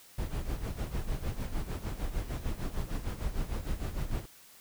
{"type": "noise with tremolo", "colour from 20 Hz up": "brown", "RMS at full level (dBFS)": -31, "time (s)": [0.18, 4.26], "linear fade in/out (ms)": 5, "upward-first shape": "sine", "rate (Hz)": 6.6, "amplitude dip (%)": 75, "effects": ["white hiss -56 dBFS RMS until 4.6 s"]}